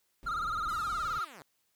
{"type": "noise", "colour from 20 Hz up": "brown", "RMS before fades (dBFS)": -47, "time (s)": [0.23, 1.19], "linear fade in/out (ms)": 0}
{"type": "tone with vibrato", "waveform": "triangle", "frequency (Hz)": 1309, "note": "E6", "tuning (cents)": -13, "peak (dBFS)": -29, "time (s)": [0.26, 1.25], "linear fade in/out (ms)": 10, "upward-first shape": "sine", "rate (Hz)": 19, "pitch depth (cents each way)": 120}
{"type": "linear sweep", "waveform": "5% pulse", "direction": "down", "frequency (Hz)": [1033, 129.1], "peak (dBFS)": -37, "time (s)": [0.69, 1.42], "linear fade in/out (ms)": 0}
{"effects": ["white hiss -75 dBFS RMS until 1.75 s"]}